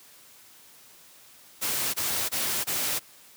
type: noise bursts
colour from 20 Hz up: white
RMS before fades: -28 dBFS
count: 4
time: 1.61-2.996 s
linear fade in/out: 20 ms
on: 330 ms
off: 22 ms
effects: white hiss -53 dBFS RMS until 3.36 s + high-pass 80 Hz 12 dB/octave